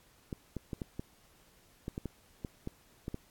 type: clicks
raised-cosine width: 3 ms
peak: -24 dBFS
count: 12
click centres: 0.328 / 0.567 / 0.732 / 0.818 / 0.995 / 1.881 / 1.979 / 2.057 / 2.448 / 2.674 / 3.081 / 3.144 s
effects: pink hiss -64 dBFS RMS until 3.3 s + AAC 64 kbps